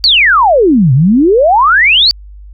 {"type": "exponential two-way sweep", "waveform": "sine", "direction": "down then up", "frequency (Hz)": [4699, 122.9, 4699], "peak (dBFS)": -4, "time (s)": [0.04, 2.11], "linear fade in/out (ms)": 0, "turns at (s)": 0.93, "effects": ["added 50 Hz sine -29 dBFS peak until 2.53 s"]}